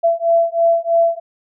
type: beating tone pair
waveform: sine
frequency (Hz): 670 / 673.1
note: E5 / E5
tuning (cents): +28 / +36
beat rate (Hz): 3.1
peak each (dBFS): -15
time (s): 0.03-1.2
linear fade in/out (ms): 20
effects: none